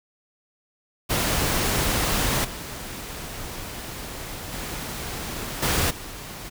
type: noise with level steps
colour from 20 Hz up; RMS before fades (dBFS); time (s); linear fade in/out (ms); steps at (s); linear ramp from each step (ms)
pink; -23 / -35 / -32 / -22 / -37; 1.09-6.5; 20; 2.44 / 4.52 / 5.62 / 5.9; 10
effects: none